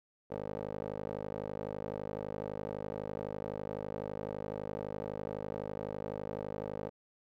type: tone with band-pass filter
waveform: 15% pulse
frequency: 51.91 Hz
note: G#1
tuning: in tune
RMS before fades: -40 dBFS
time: 0.3-6.9 s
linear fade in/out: 20 ms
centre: 500 Hz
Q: 1.8
effects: none